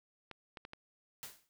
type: clicks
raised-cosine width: 0.3 ms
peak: -30 dBFS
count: 4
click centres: 0.313 / 0.572 / 0.651 / 0.734 s
type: noise with exponential decay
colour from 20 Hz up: white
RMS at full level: -43 dBFS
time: 1.23-1.49 s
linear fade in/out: 0 ms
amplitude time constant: 55 ms
effects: none